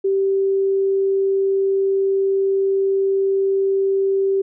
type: tone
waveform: sine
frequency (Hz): 389.4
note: G4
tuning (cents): -12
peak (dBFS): -15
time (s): 0.04-4.42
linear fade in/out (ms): 10
effects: none